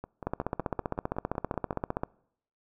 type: two click trains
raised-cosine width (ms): 1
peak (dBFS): -24 / -15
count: 10 / 28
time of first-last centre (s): 0.04-1.729 / 0.27-2.035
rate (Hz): 5.33 / 15.3
effects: noise-tail reverb RT60 0.7 s tail -24 dB re dry